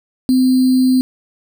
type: tone with sample-and-hold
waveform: sine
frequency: 257.2 Hz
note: C4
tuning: 30 cents flat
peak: -9 dBFS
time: 0.29-1.01 s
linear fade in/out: 0 ms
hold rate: 4410 Hz
effects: none